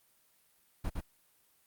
brown noise with echo, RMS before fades -33 dBFS, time 0.84-0.9 s, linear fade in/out 10 ms, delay 110 ms, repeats 1, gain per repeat -2 dB, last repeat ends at 1.01 s, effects white hiss -69 dBFS RMS until 1.66 s + Opus 32 kbps

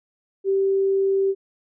sine tone, 389.3 Hz, G4, 12 cents flat, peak -17 dBFS, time 0.44-1.35 s, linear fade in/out 50 ms, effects none

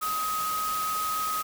sine tone in noise, 1261 Hz, D#6, 23 cents sharp, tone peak -27 dBFS, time 0.01-1.43 s, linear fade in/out 20 ms, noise white, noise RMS -35 dBFS, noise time 0.01-1.43 s, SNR +5 dB, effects none

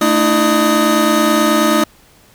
square tone cluster, 221.6 / 300.5 / 329.7 / 605 / 1252 Hz, A3 / D4 / E4 / D#5 / D#6, +13 / +40 / 0 / -49 / +10 cents, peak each -18 dBFS, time 0.01-1.84 s, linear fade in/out 5 ms, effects pink hiss -48 dBFS RMS until 2.34 s

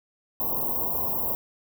white band-stop noise, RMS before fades -27 dBFS, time 0.4-1.35 s, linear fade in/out 0 ms, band 1100 to 13000 Hz, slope 96 dB/octave, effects none

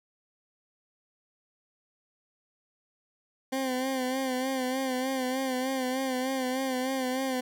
20% pulse tone with vibrato, 260 Hz, C4, 11 cents flat, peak -23 dBFS, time 3.52-7.41 s, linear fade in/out 10 ms, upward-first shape sine, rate 3.3 Hz, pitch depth 50 cents each way, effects none

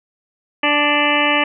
harmonic tone with a mistuned harmonic, 293.7 Hz, D4, in tune, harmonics 1 / 2 / 3 / 4 / 6 / 7 / 8 / 9 / 10, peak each -22 / -22 / -22 / -22 / -22 / -22 / -22 / -22 / -22 dBFS, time 0.63-1.44 s, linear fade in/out 5 ms, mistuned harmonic 3, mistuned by -19 cents, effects none

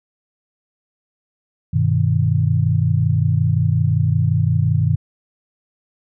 sine chord, G augmented, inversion none, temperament equal, 98 / 123.47 / 155.56 Hz, G2 / B2 / D#3, 0 / 0 / 0 cents, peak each -18 dBFS, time 1.73-4.96 s, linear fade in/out 10 ms, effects none

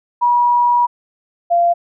sine tone pair in turn, 965 / 690.3 Hz, B5 / F5, -40 / -20 cents, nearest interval tritone, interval 580 cents, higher first, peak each -10 dBFS, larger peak neither, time 0.21-0.87 / 1.5-1.74 s, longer first, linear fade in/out 20 ms, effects none

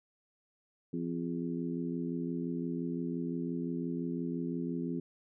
harmonic tone with a mistuned harmonic, 85.8 Hz, F2, 30 cents flat, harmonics 2 / 3 / 4 / 5, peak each -37 / -36 / -40 / -45 dBFS, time 0.93-5 s, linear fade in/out 5 ms, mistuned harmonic 5, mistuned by -59 cents, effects none

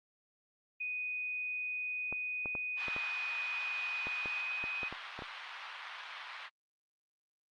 sine tone with pitch glide, 2489 to 2506 Hz, D#7 to D#7, 0 to +12 cents, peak -35 dBFS, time 0.8-4.89 s, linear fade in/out 10 ms, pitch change +12 cents, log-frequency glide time 4.23-4.49 s
clicks, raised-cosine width 1 ms, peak -28 dBFS, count 12, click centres 2.126 / 2.458 / 2.552 / 2.883 / 2.964 / 4.07 / 4.258 / 4.64 / 4.832 / 4.926 / 5.191 / 5.222 s
pink band-pass noise, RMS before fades -45 dBFS, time 2.76-6.5 s, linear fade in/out 50 ms, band 980 to 3700 Hz, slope 24 dB/octave
effects Opus 48 kbps

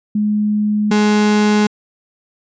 sine / 35% pulse tone pair in turn, 210 / 210 Hz, G#3 / G#3, +19 / +19 cents, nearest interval unison, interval 0 cents, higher neither, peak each -13 / -9 dBFS, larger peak second, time 0.15-0.91 / 0.91-1.67 s, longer neither, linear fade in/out 5 ms, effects resampled to 16000 Hz

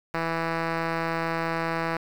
5% pulse tone, 164.81 Hz, E3, in tune, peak -14 dBFS, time 0.14-1.97 s, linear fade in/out 2 ms, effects low-pass 3000 Hz 12 dB/octave + 7-bit

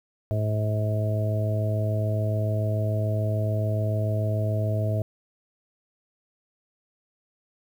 harmonic tone, 106.9 Hz, A2, 49 cents flat, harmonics 1 / 2 / 3 / 4 / 5 / 6, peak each -23 / -36 / -38 / -38 / -38 / -31 dBFS, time 0.31-5.02 s, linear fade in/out 0 ms, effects 9-bit

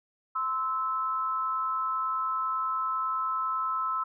sine tone pair together, 1039 / 1309 Hz, C6 / E6, -12 / -13 cents, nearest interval major third, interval 399 cents, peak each -32 / -28 dBFS, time 0.35-4.04 s, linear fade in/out 10 ms, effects none

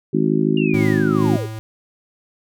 harmonic tone, 53 Hz, G#1, 36 cents sharp, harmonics 3 / 4 / 5 / 6 / 7, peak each -21 / -21 / -21 / -21 / -21 dBFS, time 0.13-1.37 s, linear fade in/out 10 ms
sine linear sweep, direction down, 2839 to 370 Hz, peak -26 dBFS, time 0.57-1.46 s, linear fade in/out 2 ms
square tone with tremolo, 110 Hz, A2, in tune, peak -21 dBFS, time 0.74-1.59 s, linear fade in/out 0 ms, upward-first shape sine, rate 2.2 Hz, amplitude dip 60%
effects none

